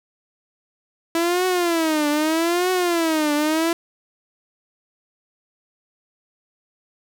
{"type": "tone with vibrato", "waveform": "sawtooth", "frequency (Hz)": 329.6, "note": "E4", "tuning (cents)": 0, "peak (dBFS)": -14, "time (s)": [1.15, 3.73], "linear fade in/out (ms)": 2, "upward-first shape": "triangle", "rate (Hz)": 0.8, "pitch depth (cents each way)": 210, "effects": []}